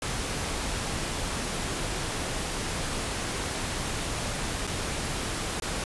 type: noise with dropouts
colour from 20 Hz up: pink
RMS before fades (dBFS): -31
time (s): 0.02-5.84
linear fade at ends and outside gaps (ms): 2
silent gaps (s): 4.67-4.674 / 5.6-5.621
effects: resampled to 24000 Hz